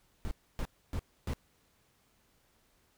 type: noise bursts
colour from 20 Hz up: brown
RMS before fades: -34 dBFS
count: 4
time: 0.25-1.334 s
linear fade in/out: 0 ms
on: 61 ms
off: 280 ms
effects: pink hiss -70 dBFS RMS until 2.97 s